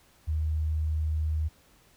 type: tone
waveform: sine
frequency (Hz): 77.78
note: D#2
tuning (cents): 0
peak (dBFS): -25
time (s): 0.27-1.49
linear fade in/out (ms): 20
effects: pink hiss -61 dBFS RMS until 1.96 s